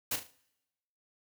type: noise with echo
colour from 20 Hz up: white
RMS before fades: -32 dBFS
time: 0.11-0.16 s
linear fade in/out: 5 ms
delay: 37 ms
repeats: 4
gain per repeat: -8 dB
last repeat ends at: 0.308 s
effects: noise-tail reverb RT60 1.0 s tail -24 dB re dry